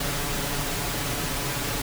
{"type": "noise with comb filter", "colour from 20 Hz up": "pink", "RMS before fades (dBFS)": -28, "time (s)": [0, 1.82], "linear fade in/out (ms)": 5, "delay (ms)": 7, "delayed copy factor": 0.65, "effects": []}